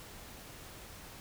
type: silence
effects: pink hiss -50 dBFS RMS until 1.2 s